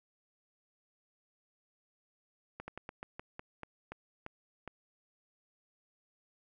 slowing click train, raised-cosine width 0.5 ms, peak -27 dBFS, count 11, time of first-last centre 2.6-4.677 s, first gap 80 ms, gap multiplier 1.2, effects none

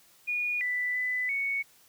sine tone with pitch steps, 2447 / 1983 / 2000 / 2221 Hz, D#7 / B6 / B6 / C#7, -29 / +7 / +21 / +3 cents, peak -27 dBFS, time 0.27-1.63 s, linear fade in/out 20 ms, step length 340 ms, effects white hiss -60 dBFS RMS until 1.88 s

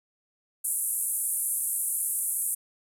white band-pass noise, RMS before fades -29 dBFS, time 0.64-2.55 s, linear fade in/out 10 ms, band 8700 to 12000 Hz, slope 48 dB/octave, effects none

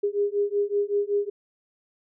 sine beating tone pair, 405 / 410.3 Hz, G#4 / G#4, -43 / -21 cents, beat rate 5.3 Hz, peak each -25 dBFS, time 0.03-1.3 s, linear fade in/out 10 ms, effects none

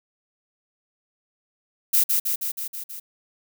violet noise with echo, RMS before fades -18 dBFS, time 1.93-2.04 s, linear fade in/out 10 ms, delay 160 ms, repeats 6, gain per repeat -3 dB, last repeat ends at 3 s, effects none

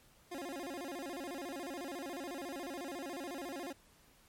25% pulse tone with vibrato, 311.1 Hz, D#4, in tune, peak -37 dBFS, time 0.31-3.73 s, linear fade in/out 10 ms, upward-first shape square, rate 14 Hz, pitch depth 220 cents each way, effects pink hiss -65 dBFS RMS until 4.28 s + MP3 64 kbps

